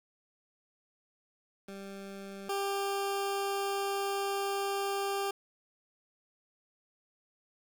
20% pulse tone pair in turn, 196.5 / 396.4 Hz, G3 / G4, +4 / +19 cents, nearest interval octave, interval 1215 cents, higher second, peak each -38 / -26 dBFS, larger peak second, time 1.68-2.49 / 2.49-5.31 s, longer second, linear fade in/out 5 ms, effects 9-bit

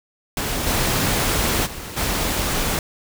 pink noise with level steps, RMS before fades -24 / -20 / -33 / -22 dBFS, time 0.37-2.79 s, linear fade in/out 2 ms, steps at 0.66 / 1.65 / 1.96 s, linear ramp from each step 20 ms, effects none

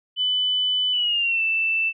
sine tone with pitch glide, 3000 to 2657 Hz, F#7 to E7, +23 to +13 cents, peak -19 dBFS, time 0.16-1.93 s, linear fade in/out 50 ms, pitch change -210 cents, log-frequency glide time 0.92-1.42 s, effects none

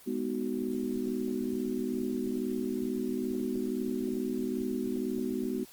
sine chord, G# minor seventh, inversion none, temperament just, 207.7 / 249.2 / 311.5 / 373.8 Hz, G#3 / B3 / D#4 / F#4, 0 / +16 / +2 / +18 cents, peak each -37 / -33 / -38 / -35 dBFS, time 0.06-5.65 s, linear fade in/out 20 ms, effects white hiss -54 dBFS RMS until 5.72 s + Opus 24 kbps

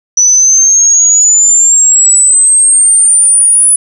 sine exponential sweep, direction up, 5920 to 9956 Hz, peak -3 dBFS, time 0.17-3.76 s, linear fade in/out 5 ms, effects 7-bit

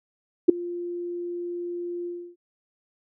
sine tone with ADSR envelope, 349.1 Hz, F4, 1 cent flat, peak -6 dBFS, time 0.48-2.36 s, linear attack 14 ms, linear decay 6 ms, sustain -23 dB, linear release 300 ms, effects none

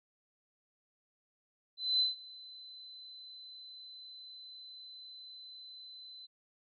sine tone with ADSR envelope, 4034 Hz, B7, 36 cents sharp, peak -25 dBFS, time 1.77-6.27 s, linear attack 230 ms, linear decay 150 ms, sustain -23 dB, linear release 20 ms, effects none

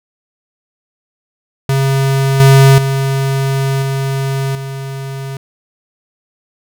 square tone with level steps, 135.7 Hz, C#3, 36 cents flat, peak -11 / -4 / -13 / -15 / -22 dBFS, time 1.69-5.37 s, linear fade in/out 2 ms, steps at 2.4 / 2.78 / 3.82 / 4.55 s, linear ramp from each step 2 ms, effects none

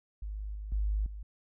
sine tone with level steps, 51.6 Hz, G#1, 10 cents flat, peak -35 / -37 / -27 / -39 dBFS, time 0.22-1.23 s, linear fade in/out 5 ms, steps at 0.55 / 0.72 / 1.06 s, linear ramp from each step 2 ms, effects none

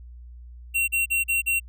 square tone bursts, 2735 Hz, F7, 37 cents flat, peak -21 dBFS, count 5, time 0.74-1.6 s, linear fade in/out 20 ms, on 140 ms, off 40 ms, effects added 60 Hz sine -40 dBFS peak until 1.68 s

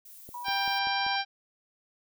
violet noise, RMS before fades -49 dBFS, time 0.05-0.79 s, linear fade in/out 5 ms
click train, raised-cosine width 2 ms, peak -33 dBFS, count 5, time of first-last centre 0.29-1.065 s, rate 5.16 Hz
sine tone with pitch glide, 970 to 979 Hz, B5 to B5, -31 to -15 cents, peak -36 dBFS, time 0.34-1.16 s, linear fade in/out 5 ms, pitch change +16 cents, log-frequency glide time 0.72-1.03 s
harmonic tone, 790 Hz, G5, 13 cents sharp, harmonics 1 / 2 / 3 / 4 / 5 / 6 / 7, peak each -30 / -33 / -35 / -36 / -37 / -38 / -38 dBFS, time 0.44-1.25 s, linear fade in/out 50 ms
effects none

